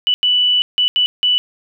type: tone bursts at uneven times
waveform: sine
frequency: 2968 Hz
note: F#7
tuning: 5 cents sharp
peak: -11 dBFS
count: 5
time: 0.07-0.14 / 0.23-0.62 / 0.78-0.88 / 0.96-1.06 / 1.23-1.38 s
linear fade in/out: 0 ms
effects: none